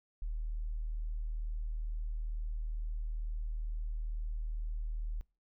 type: tone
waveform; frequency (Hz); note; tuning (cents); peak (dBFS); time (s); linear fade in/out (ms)
sine; 38.89; D#1; 0; -34; 0.22-5.21; 0
effects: noise-tail reverb RT60 0.3 s tail -24 dB re dry